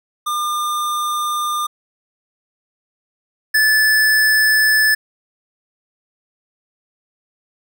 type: tone pair in turn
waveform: square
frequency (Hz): 1203 / 1738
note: D6 / A6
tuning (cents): +41 / -22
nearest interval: tritone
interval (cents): 637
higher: second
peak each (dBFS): -19 / -12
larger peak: second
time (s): 0.26-1.67 / 3.54-4.95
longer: neither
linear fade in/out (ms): 10
effects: none